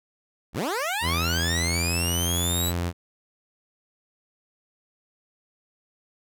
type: linear sweep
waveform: 15% pulse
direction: up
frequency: 43.65 to 4010 Hz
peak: -19 dBFS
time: 0.53-2.73 s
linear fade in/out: 50 ms
type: tone with pitch glide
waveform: sawtooth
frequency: 83.9 to 86.76 Hz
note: E2 to F2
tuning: +31 to -11 cents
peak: -21 dBFS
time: 1.01-2.93 s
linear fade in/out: 50 ms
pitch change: +58 cents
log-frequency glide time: 1.52-2.37 s
effects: none